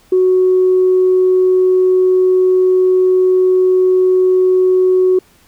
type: tone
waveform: sine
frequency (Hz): 370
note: F#4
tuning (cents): 0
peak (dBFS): -7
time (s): 0.12-5.19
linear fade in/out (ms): 5
effects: tanh soft clip ceiling -3 dBFS + pink hiss -50 dBFS RMS until 5.47 s